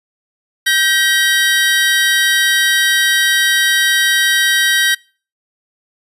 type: tone pair together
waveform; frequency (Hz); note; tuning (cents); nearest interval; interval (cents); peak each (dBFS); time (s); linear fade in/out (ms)
25% pulse; 1564.5 / 1905; G6 / A#6; -4 / +37; minor third; 341; -10; 0.66-4.95; 10
effects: noise-tail reverb RT60 0.4 s tail -26 dB re dry + resampled to 32000 Hz